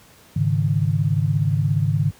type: chord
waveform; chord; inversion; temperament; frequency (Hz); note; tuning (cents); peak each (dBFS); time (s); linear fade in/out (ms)
sine; Ab suspended fourth; none; equal; 103.83 / 138.59 / 155.56; Ab2 / Db3 / Eb3; 0 / 0 / 0; -21; 0.36-2.11; 5
effects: pink hiss -50 dBFS RMS until 2.19 s + high-pass 60 Hz 12 dB/octave